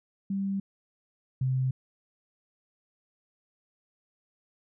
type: tone pair in turn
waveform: sine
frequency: 196 / 130.14 Hz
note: G3 / C3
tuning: 0 / -9 cents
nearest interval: perfect fifth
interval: 709 cents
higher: first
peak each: -27 / -24 dBFS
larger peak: second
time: 0.3-0.6 / 1.41-1.71 s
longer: neither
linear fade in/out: 5 ms
effects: none